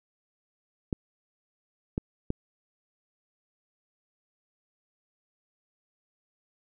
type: clicks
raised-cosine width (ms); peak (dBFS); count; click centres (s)
3; -15; 3; 0.928 / 1.979 / 2.304
effects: none